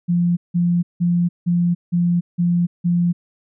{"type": "tone bursts", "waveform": "sine", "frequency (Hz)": 173.9, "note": "F3", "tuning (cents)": -7, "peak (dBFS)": -14, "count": 7, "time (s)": [0.08, 3.13], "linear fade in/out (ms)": 20, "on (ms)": 290, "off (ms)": 170, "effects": []}